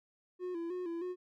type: tone with vibrato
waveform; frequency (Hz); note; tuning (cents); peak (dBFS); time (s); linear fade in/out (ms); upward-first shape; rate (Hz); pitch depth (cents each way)
triangle; 349.2; F4; 0; -34; 0.39-1.16; 50; square; 3.2; 65
effects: none